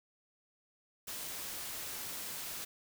white noise, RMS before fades -42 dBFS, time 1.07-2.65 s, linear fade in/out 10 ms, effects none

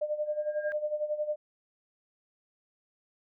sine tone with tremolo, 602 Hz, D5, 43 cents sharp, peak -26 dBFS, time 0.01-1.36 s, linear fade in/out 10 ms, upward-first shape sine, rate 11 Hz, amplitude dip 75%
sine tone with exponential growth, 1613 Hz, G6, 49 cents sharp, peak -33 dBFS, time 0.26-0.72 s, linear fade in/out 0 ms, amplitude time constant 100 ms
effects none

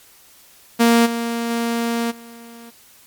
sawtooth tone with level steps, 233.1 Hz, A#3, in tune, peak -7 / -17 / -15 / -34 dBFS, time 0.79-2.71 s, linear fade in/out 20 ms, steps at 1.05 / 1.49 / 2.1 s, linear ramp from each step 20 ms, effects white hiss -49 dBFS RMS until 3.06 s + MP3 96 kbps

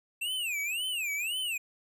square tone with vibrato, 2637 Hz, E7, in tune, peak -31 dBFS, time 0.21-1.58 s, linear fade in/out 10 ms, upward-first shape sine, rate 1.9 Hz, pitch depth 260 cents each way, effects none

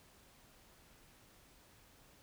silence, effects pink hiss -64 dBFS RMS until 2.22 s

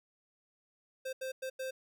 square tone bursts at uneven times, 523.3 Hz, C5, in tune, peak -37 dBFS, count 4, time 1.05-1.13 / 1.21-1.32 / 1.42-1.5 / 1.59-1.71 s, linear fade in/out 10 ms, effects none

